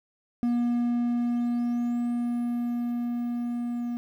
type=tone with level ramp; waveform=triangle; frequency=239.6 Hz; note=A#3; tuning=48 cents sharp; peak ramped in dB=-20 to -26 dBFS; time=0.43-3.97 s; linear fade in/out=0 ms; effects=10-bit